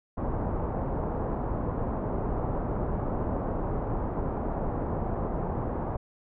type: low-pass noise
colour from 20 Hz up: pink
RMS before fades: -30 dBFS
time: 0.17-5.97 s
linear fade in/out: 10 ms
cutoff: 1000 Hz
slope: 24 dB/octave
effects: none